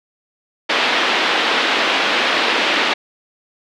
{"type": "band-pass noise", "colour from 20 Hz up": "white", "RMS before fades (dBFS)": -17, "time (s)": [0.69, 2.94], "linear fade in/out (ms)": 10, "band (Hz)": [250, 3500], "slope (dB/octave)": 24, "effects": []}